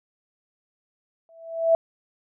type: tone with exponential growth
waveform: sine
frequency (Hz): 659.3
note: E5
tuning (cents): 0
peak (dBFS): -12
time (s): 1.29-1.75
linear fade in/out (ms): 1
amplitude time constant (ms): 99
effects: none